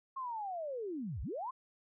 sine linear two-way sweep, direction down then up, 1088 to 49 to 1088 Hz, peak -37 dBFS, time 0.16-1.51 s, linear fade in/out 10 ms, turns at 1.22 s, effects none

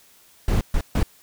brown noise bursts at uneven times, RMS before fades -19 dBFS, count 3, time 0.48-0.61 / 0.74-0.81 / 0.95-1.03 s, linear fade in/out 2 ms, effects white hiss -54 dBFS RMS until 1.22 s

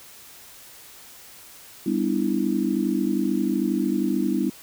sine chord, E minor seventh, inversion first, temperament just, 197.78 / 247.2 / 296.7 / 329.6 Hz, G3 / B3 / D4 / E4, +16 / +2 / +18 / 0 cents, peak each -26 dBFS, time 1.86-4.5 s, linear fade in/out 5 ms, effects white hiss -46 dBFS RMS until 4.62 s

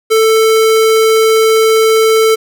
square tone, 442.5 Hz, A4, 10 cents sharp, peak -7 dBFS, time 0.1-2.36 s, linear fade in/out 20 ms, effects none

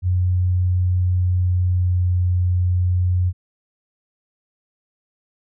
sine tone with pitch glide, 90.6 to 90.03 Hz, F#2 to F#2, -36 to -47 cents, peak -15 dBFS, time 0.02-3.33 s, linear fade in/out 50 ms, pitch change -11 cents, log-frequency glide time 0.96-2.1 s, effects none

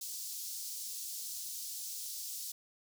pink high-pass noise, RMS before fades -42 dBFS, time 0.01-2.52 s, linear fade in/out 5 ms, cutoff 4800 Hz, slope 24 dB/octave, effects none

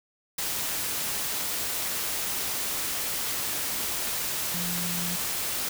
sine tone in noise, 174.61 Hz, F3, in tune, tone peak -33 dBFS, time 4.54-5.16 s, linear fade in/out 5 ms, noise white, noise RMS -30 dBFS, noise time 0.38-5.69 s, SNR -6 dB, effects none

